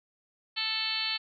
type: harmonic tone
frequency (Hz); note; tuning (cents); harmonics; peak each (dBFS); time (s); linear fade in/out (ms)
440; A4; 0; 2 / 3 / 4 / 5 / 6 / 7 / 8 / 9 / 10; -45 / -44 / -41 / -40 / -36 / -35 / -39 / -37 / -33; 0.56-1.18; 20
effects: none